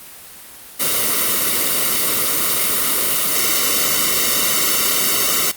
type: noise with comb filter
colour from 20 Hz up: white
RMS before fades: -17 dBFS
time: 0.79-5.52 s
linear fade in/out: 20 ms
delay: 1.2 ms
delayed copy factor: -0.95
effects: white hiss -38 dBFS RMS until 5.56 s + Opus 32 kbps